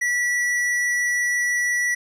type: tone with hard clipping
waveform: triangle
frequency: 1949 Hz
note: B6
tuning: 23 cents flat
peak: -21 dBFS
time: 0.01-1.95 s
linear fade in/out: 10 ms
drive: 13 dB
effects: none